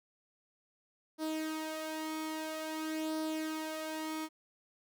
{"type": "tone with flanger", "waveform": "sawtooth", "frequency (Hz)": 314.2, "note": "D#4", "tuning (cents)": 17, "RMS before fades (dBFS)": -38, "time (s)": [1.18, 4.29], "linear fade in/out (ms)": 50, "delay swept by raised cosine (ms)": [0.2, 2.3], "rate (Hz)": 0.5, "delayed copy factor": 0.55, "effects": []}